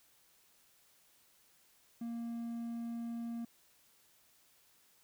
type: tone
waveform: triangle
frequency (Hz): 233.1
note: A#3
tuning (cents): 0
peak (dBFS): -36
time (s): 2.01-3.45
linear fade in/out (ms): 5
effects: white hiss -68 dBFS RMS until 5.03 s